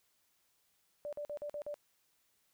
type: tone bursts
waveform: sine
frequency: 587 Hz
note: D5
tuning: 1 cent flat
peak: -38 dBFS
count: 6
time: 1.05-1.742 s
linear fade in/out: 0 ms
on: 77 ms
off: 46 ms
effects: white hiss -75 dBFS RMS until 2.53 s